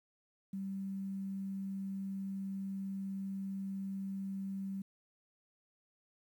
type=tone with quantisation; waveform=sine; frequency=194.3 Hz; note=G3; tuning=15 cents flat; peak=-37 dBFS; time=0.53-4.82 s; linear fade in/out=5 ms; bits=11; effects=none